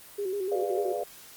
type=tone with vibrato; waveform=sine; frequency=390 Hz; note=G4; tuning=9 cents flat; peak=-28 dBFS; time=0.18-0.93 s; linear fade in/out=10 ms; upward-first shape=square; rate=6.7 Hz; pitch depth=72 cents each way
type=chord; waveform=sine; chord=G# diminished seventh; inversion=none; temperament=equal; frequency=415.3 / 493.9 / 587.3 / 698.5 Hz; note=G#4 / B4 / D5 / F5; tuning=0 / 0 / 0 / 0 cents; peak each=-34 dBFS; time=0.51-1.04 s; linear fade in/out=10 ms
effects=white hiss -49 dBFS RMS until 1.36 s + Opus 24 kbps